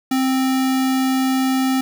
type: tone with sample-and-hold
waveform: sine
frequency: 262.4 Hz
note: C4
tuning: 5 cents sharp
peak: -15 dBFS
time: 0.11-1.81 s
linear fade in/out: 5 ms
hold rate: 1050 Hz
effects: none